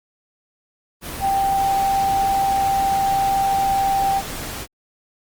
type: tone in noise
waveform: sine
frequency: 784 Hz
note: G5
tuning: in tune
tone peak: -16 dBFS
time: 1.2-4.22 s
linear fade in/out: 50 ms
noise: pink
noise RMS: -30 dBFS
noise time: 1.01-4.67 s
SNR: +11 dB
effects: Opus 24 kbps